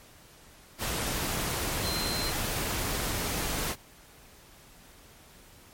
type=tone in noise; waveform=sine; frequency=4124 Hz; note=C8; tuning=26 cents flat; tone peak=-33 dBFS; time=1.82-2.33 s; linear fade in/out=50 ms; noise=pink; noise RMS=-31 dBFS; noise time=0.78-3.76 s; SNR=-5 dB; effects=pink hiss -54 dBFS RMS until 5.73 s + MP3 64 kbps